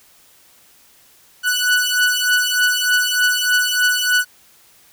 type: beating tone pair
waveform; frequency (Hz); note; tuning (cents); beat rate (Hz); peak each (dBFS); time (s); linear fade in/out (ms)
sawtooth; 1480 / 1483.3; F#6 / F#6; 0 / +4; 3.3; -14; 1.43-4.25; 50
effects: white hiss -51 dBFS RMS until 4.92 s